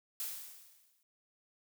blue noise with exponential decay, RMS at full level -37 dBFS, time 0.2-1.03 s, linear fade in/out 1 ms, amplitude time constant 180 ms, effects none

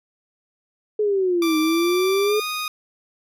sine exponential two-way sweep, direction down then up, 430 to 310 to 430 Hz, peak -17 dBFS, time 0.99-2.4 s, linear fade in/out 5 ms, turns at 1.58 s
15% pulse tone with pitch glide, 1174.7 to 1238.8 Hz, D6 to D#6, 0 to -8 cents, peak -18 dBFS, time 1.42-2.68 s, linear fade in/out 2 ms, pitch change +92 cents, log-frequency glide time 2.25-2.45 s
effects none

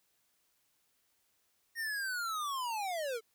square linear sweep, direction down, 1864.7 to 428.6 Hz, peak -35 dBFS, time 1.75-3.21 s, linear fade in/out 50 ms, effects white hiss -75 dBFS RMS until 3.34 s

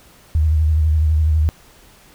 sine tone with vibrato, 77.78 Hz, D#2, in tune, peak -12 dBFS, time 0.35-1.49 s, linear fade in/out 0 ms, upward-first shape sine, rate 12 Hz, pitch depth 54 cents each way, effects pink hiss -48 dBFS RMS until 2.14 s

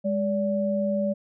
sine tone pair together, 204.3 / 576.7 Hz, G#3 / D5, -28 / -32 cents, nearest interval octave + tritone, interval 1796 cents, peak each -25 dBFS, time 0.04-1.14 s, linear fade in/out 20 ms, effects none

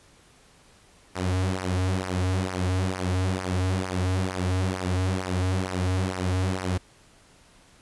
sawtooth tone with flanger, 92.6 Hz, F#2, 2 cents sharp, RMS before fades -26 dBFS, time 1.15-6.78 s, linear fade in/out 10 ms, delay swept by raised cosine 0.26 to 5.66 ms, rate 2.2 Hz, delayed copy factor -0.75, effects pink hiss -56 dBFS RMS until 7.81 s + resampled to 24000 Hz

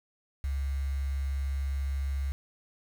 sine tone with quantisation, 68.7 Hz, C#2, 15 cents flat, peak -28 dBFS, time 0.44-2.32 s, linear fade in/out 0 ms, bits 8, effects none

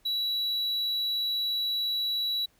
triangle tone, 3919 Hz, B7, 14 cents flat, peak -25 dBFS, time 0.05-2.46 s, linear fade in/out 10 ms, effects pink hiss -66 dBFS RMS until 2.59 s

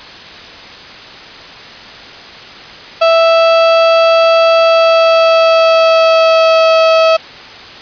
35% pulse tone with pitch glide, 659.3 to 648.3 Hz, E5 to E5, 0 to -29 cents, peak -4 dBFS, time 3.01-7.17 s, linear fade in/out 10 ms, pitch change -29 cents, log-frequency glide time 4.58-6.74 s, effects white hiss -31 dBFS RMS until 7.81 s + resampled to 11025 Hz

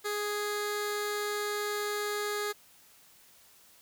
15% pulse tone with notch filter, 415.3 Hz, G#4, in tune, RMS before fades -33 dBFS, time 0.04-2.53 s, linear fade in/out 20 ms, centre 910 Hz, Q 1.9, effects white hiss -59 dBFS RMS until 3.81 s

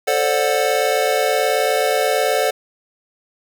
square chord, D dominant seventh, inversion second, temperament just, 440.5 / 528.6 / 587.3 / 734.2 Hz, A4 / C5 / D5 / F#5, +2 / +18 / 0 / -14 cents, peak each -22 dBFS, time 0.07-2.51 s, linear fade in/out 10 ms, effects 7-bit

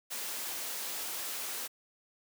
white high-pass noise, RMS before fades -38 dBFS, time 0.1-1.68 s, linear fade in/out 20 ms, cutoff 280 Hz, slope 12 dB/octave, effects none

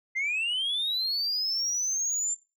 sine linear sweep, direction up, 2044 to 7270 Hz, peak -24 dBFS, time 0.15-2.35 s, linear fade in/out 20 ms, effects noise-tail reverb RT60 0.3 s tail -23 dB re dry + tanh soft clip ceiling -24 dBFS

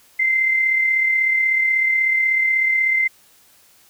sine tone with amplitude modulation, 2079 Hz, C7, 12 cents flat, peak -13 dBFS, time 0.19-3.08 s, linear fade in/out 10 ms, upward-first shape sine, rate 36.3 Hz, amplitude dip 40%, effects white hiss -53 dBFS RMS until 3.89 s

